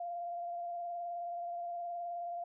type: tone with vibrato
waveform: sine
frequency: 694 Hz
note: F5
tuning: 11 cents flat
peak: -37 dBFS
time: 0-2.44 s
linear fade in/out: 5 ms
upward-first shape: sine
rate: 19 Hz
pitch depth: 22 cents each way
effects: none